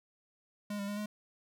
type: tone with pitch steps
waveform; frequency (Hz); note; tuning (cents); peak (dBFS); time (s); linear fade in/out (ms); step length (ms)
square; 206.3 / 200.2 / 205.3 / 210; G#3 / G3 / G#3 / G#3; -11 / +37 / -20 / +19; -36; 0.7-1.06; 5; 90
effects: none